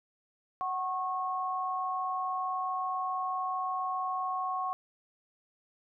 sine tone pair together, 745.9 / 1093 Hz, F#5 / C#6, +14 / -25 cents, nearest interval perfect fifth, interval 661 cents, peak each -34 / -32 dBFS, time 0.61-4.73 s, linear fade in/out 0 ms, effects none

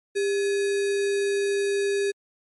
sine tone with sample-and-hold, 399.7 Hz, G4, 34 cents sharp, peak -21 dBFS, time 0.15-2.12 s, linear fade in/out 20 ms, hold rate 2100 Hz, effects MP3 48 kbps

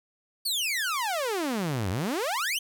sawtooth exponential two-way sweep, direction down then up, 4630 to 87.31 to 3225 Hz, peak -23 dBFS, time 0.45-2.59 s, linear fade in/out 10 ms, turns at 1.9 s, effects none

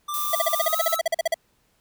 square tone with pitch glide, 1184 to 1306.2 Hz, D6 to E6, +14 to -16 cents, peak -28 dBFS, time 0.08-1 s, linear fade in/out 10 ms, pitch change +170 cents, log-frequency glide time 0.55-0.83 s
violet noise, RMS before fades -29 dBFS, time 0.14-0.96 s, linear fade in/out 0 ms
square tone bursts, 659.3 Hz, E5, in tune, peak -19 dBFS, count 16, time 0.33-1.343 s, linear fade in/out 5 ms, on 23 ms, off 43 ms
effects pink hiss -66 dBFS RMS until 1.8 s

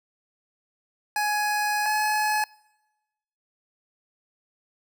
25% pulse tone pair in turn, 837 / 850.2 Hz, G#5 / G#5, +13 / +40 cents, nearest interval unison, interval 27 cents, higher second, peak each -19 / -18 dBFS, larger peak second, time 1.16-1.86 / 1.86-2.44 s, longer first, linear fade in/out 2 ms, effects noise-tail reverb RT60 1.0 s tail -25 dB re dry

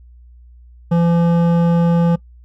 sine tone with hard clipping, 170 Hz, F3, 46 cents flat, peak -13 dBFS, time 0.91-2.16 s, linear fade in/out 10 ms, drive 12 dB, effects noise-tail reverb RT60 0.1 s tail -22 dB re dry + added 60 Hz sine -40 dBFS peak until 2.44 s

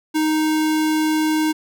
square tone, 311.1 Hz, D#4, in tune, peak -17 dBFS, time 0.14-1.53 s, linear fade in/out 20 ms, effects none

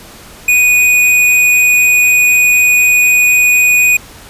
sine tone with hard clipping, 2476 Hz, D#7, 9 cents flat, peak -7 dBFS, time 0.48-3.97 s, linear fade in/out 5 ms, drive 16 dB, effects pink hiss -35 dBFS RMS until 4.29 s + resampled to 32000 Hz

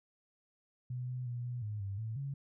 sine tone with pitch steps, 124.9 / 126 / 121 / 122.6 / 105.7 / 98.6 / 111.2 / 138.6 Hz, B2 / B2 / B2 / B2 / G#2 / G2 / A2 / C#3, +20 / +35 / -35 / -12 / +31 / +11 / +19 / 0 cents, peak -36 dBFS, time 0.9-2.34 s, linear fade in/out 5 ms, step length 180 ms, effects none

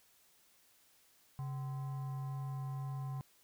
sine tone with frequency modulation, 135.9 Hz, C#3, 34 cents flat, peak -36 dBFS, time 1.39-3.21 s, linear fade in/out 0 ms, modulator 898 Hz, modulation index 0.32, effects tanh soft clip ceiling -35 dBFS + white hiss -68 dBFS RMS until 3.43 s

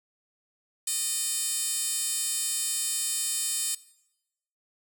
10% pulse tone with high-pass filter, 612 Hz, D#5, 29 cents flat, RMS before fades -29 dBFS, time 0.87-3.75 s, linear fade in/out 5 ms, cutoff 6800 Hz, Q 2.3, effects noise-tail reverb RT60 0.9 s tail -21 dB re dry

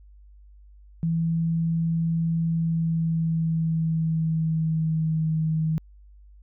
sine tone with pitch glide, 164.81 to 158.28 Hz, E3 to D#3, 0 to +30 cents, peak -21 dBFS, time 1.03-5.78 s, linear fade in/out 0 ms, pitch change -70 cents, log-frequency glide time 2.46-5.31 s, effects added 50 Hz sine -47 dBFS peak until 6.42 s

